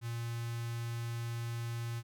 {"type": "tone with notch filter", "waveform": "square", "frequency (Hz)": 117, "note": "A#2", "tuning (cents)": 7, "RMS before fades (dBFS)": -38, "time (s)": [0.01, 2.03], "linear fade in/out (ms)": 50, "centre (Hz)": 490, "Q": 0.61, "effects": []}